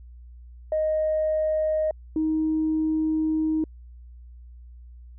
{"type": "tone pair in turn", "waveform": "sine", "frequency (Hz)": [622.3, 314], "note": ["D#5", "D#4"], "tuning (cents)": [0, 16], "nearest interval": "octave", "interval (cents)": 1184, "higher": "first", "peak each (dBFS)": -20, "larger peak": "neither", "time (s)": [[0.72, 1.91], [2.16, 3.64]], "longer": "second", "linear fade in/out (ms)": 2, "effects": ["tanh soft clip ceiling -16 dBFS", "added 60 Hz sine -42 dBFS peak until 5.18 s"]}